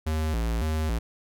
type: tone with vibrato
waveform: square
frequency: 66.7 Hz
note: C2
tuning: 34 cents sharp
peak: -25 dBFS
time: 0.06-0.99 s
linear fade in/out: 10 ms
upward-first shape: square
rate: 1.8 Hz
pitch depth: 280 cents each way
effects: none